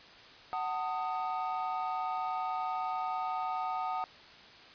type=chord; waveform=triangle; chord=D# diminished; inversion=first; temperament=just; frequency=746.7 / 896 / 1244.5 Hz; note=F#5 / A5 / D#6; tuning=+16 / +31 / 0 cents; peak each=-33 / -36 / -35 dBFS; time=0.53-4.04 s; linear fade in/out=0 ms; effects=white hiss -53 dBFS RMS until 4.74 s + resampled to 11025 Hz